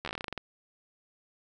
slowing click train, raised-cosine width 0.3 ms, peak -19 dBFS, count 13, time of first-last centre 0.05-0.377 s, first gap 12 ms, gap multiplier 1.14, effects none

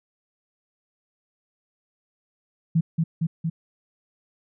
sine tone with echo, 163.4 Hz, E3, 15 cents flat, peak -16 dBFS, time 2.75-2.81 s, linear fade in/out 10 ms, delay 230 ms, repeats 3, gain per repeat -2 dB, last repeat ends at 3.5 s, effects none

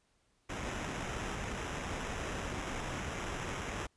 pink noise with sample-and-hold, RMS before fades -39 dBFS, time 0.49-3.87 s, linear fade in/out 10 ms, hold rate 4410 Hz, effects pink hiss -74 dBFS RMS until 3.96 s + resampled to 22050 Hz

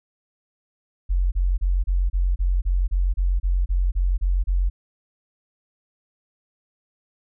sine tone bursts, 45.11 Hz, F#1, 43 cents flat, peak -17 dBFS, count 14, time 1.09-4.7 s, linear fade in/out 20 ms, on 230 ms, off 30 ms, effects none

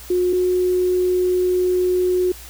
sine tone pair in turn, 360 / 363.6 Hz, F#4 / F#4, -47 / -30 cents, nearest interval unison, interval 17 cents, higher second, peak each -15 dBFS, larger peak neither, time 0.1-0.33 / 0.33-2.32 s, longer second, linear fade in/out 5 ms, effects added 60 Hz sine -40 dBFS peak until 2.49 s + white hiss -40 dBFS RMS until 2.49 s

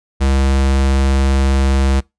square tone, 67.4 Hz, C#2, 48 cents flat, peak -12 dBFS, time 0.2-2.01 s, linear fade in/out 20 ms, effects noise-tail reverb RT60 0.2 s tail -24 dB re dry + resampled to 22050 Hz

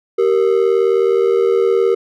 triangle ring-modulated tone, 426.6 Hz, G#4, 46 cents sharp, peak -6 dBFS, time 0.18-1.95 s, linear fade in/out 10 ms, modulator 39.6 Hz, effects none

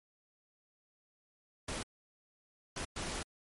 pink noise bursts at uneven times, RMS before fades -39 dBFS, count 3, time 1.68-1.83 / 2.76-2.85 / 2.96-3.23 s, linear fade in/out 5 ms, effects MP3 48 kbps

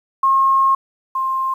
sine tone pair in turn, 1077 / 1056.7 Hz, C6 / C6, +50 / +17 cents, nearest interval unison, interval 33 cents, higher first, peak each -11 / -17 dBFS, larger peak first, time 0.23-0.75 / 1.15-1.54 s, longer first, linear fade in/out 5 ms, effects 8-bit

